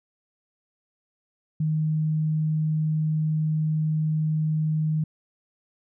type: tone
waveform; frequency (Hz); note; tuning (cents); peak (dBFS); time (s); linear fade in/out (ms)
sine; 155.56; D#3; 0; -21; 1.6-5.04; 5
effects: none